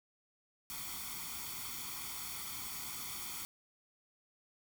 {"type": "noise with comb filter", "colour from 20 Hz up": "white", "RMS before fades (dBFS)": -43, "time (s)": [0.7, 3.45], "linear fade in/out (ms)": 0, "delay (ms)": 0.89, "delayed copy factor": 0.8, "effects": []}